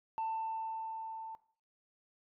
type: tone with level ramp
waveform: sine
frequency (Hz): 891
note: A5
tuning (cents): +22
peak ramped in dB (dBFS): -31 to -42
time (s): 0.18-1.35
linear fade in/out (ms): 0
effects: noise-tail reverb RT60 0.5 s tail -17 dB re dry + tanh soft clip ceiling -31 dBFS